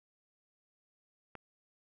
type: click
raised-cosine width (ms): 0.5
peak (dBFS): -30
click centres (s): 1.353
effects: none